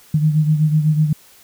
sine beating tone pair, 152.6 / 160.6 Hz, D#3 / E3, -33 / -45 cents, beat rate 8 Hz, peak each -13 / -20 dBFS, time 0.14-1.13 s, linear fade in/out 5 ms, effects white hiss -48 dBFS RMS until 1.43 s

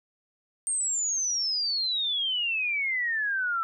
sine exponential sweep, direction down, 8770 to 1318.5 Hz, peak -25 dBFS, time 0.67-3.63 s, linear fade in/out 0 ms, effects none

